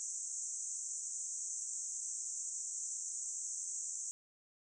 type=band-pass noise; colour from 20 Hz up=white; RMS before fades=-42 dBFS; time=0-4.11 s; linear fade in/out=0 ms; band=6100 to 8100 Hz; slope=96 dB/octave; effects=none